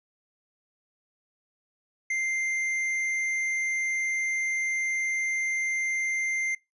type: tone with hard clipping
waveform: sine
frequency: 2093 Hz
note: C7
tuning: in tune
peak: -27 dBFS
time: 2.1-6.55 s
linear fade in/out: 5 ms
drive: 6 dB
effects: noise-tail reverb RT60 0.2 s tail -22 dB re dry + resampled to 24000 Hz